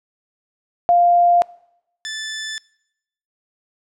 sine / 15% pulse tone pair in turn, 698.5 / 1752.5 Hz, F5 / A6, 0 / -7 cents, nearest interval octave + major third, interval 1593 cents, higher second, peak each -10 / -19 dBFS, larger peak first, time 0.89-1.42 / 2.05-2.58 s, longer neither, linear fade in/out 0 ms, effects noise-tail reverb RT60 0.8 s tail -23 dB re dry + low-pass 8000 Hz 12 dB/octave

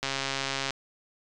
click train, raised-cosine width 0.2 ms, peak -12 dBFS, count 93, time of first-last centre 0.03-0.706 s, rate 136 Hz, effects resampled to 24000 Hz

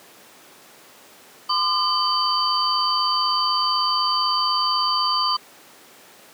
sine tone cluster, 1026 / 1202 / 3068 / 4630 Hz, C6 / D6 / G7 / D8, -34 / +40 / -38 / -25 cents, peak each -24 / -23 / -29 / -22 dBFS, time 1.49-5.37 s, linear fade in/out 10 ms, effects pink hiss -47 dBFS RMS until 6.33 s + high-pass 300 Hz 12 dB/octave

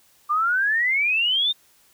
sine exponential sweep, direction up, 1174.7 to 3694 Hz, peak -18 dBFS, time 0.29-1.53 s, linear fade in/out 20 ms, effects white hiss -58 dBFS RMS until 1.93 s

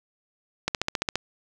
click train, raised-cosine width 0.2 ms, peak -7 dBFS, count 8, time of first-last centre 0.68-1.156 s, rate 14.7 Hz, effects none

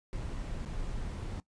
brown noise with dropouts, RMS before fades -37 dBFS, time 0.13-1.4 s, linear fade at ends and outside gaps 0 ms, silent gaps 0.65-0.659 s, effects noise-tail reverb RT60 0.1 s tail -19 dB re dry + resampled to 22050 Hz

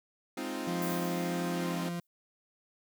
sawtooth chord, F minor seventh, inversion first, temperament equal, 207.7 / 261.6 / 311.1 / 349.2 Hz, Ab3 / C4 / Eb4 / F4, 0 / 0 / 0 / 0 cents, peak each -40 / -34 / -36 / -37 dBFS, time 0.37-1.89 s, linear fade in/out 5 ms
40% pulse tone with pitch glide, 174.61 to 172.9 Hz, F3 to F3, 0 to -17 cents, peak -33 dBFS, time 0.67-2 s, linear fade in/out 5 ms, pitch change -17 cents, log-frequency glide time 1.47-1.77 s
violet noise with exponential decay, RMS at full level -39 dBFS, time 0.82-2.07 s, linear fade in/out 1 ms, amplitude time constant 270 ms
effects none

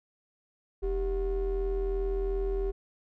triangle ring-modulated tone, 174.61 Hz, F3, in tune, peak -22 dBFS, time 0.82-2.72 s, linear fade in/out 20 ms, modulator 216 Hz, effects none

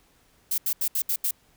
violet noise bursts at uneven times, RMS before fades -25 dBFS, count 6, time 0.51-0.58 / 0.66-0.73 / 0.81-0.88 / 0.95-1.02 / 1.09-1.16 / 1.24-1.31 s, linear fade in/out 5 ms, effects pink hiss -62 dBFS RMS until 1.56 s

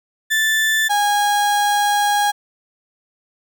35% pulse tone pair in turn, 1760 / 822 Hz, A6 / G#5, 0 / -18 cents, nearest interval octave + minor second, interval 1318 cents, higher first, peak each -13 dBFS, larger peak neither, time 0.3-0.89 / 0.89-2.32 s, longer second, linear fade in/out 20 ms, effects none

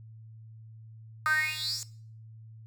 10% pulse tone with high-pass filter sweep, 308.8 Hz, D#4, 13 cents flat, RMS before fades -30 dBFS, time 1.26-1.83 s, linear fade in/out 0 ms, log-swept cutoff 1300 to 6600 Hz, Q 9.5, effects noise-tail reverb RT60 0.5 s tail -19 dB re dry + added 111 Hz sine -46 dBFS peak until 2.66 s

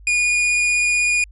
45% pulse tone with vibrato, 2444 Hz, D#7, 32 cents flat, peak -15 dBFS, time 0.07-1.24 s, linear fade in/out 2 ms, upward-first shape sine, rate 16 Hz, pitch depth 8 cents each way, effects added 50 Hz sine -40 dBFS peak until 1.31 s + resampled to 24000 Hz

